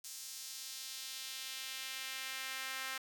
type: tone with high-pass filter sweep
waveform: sawtooth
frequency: 263.7 Hz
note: C4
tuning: 14 cents sharp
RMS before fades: -44 dBFS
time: 0.04-2.98 s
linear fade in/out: 5 ms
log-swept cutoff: 6200 to 1600 Hz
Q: 1.2
effects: none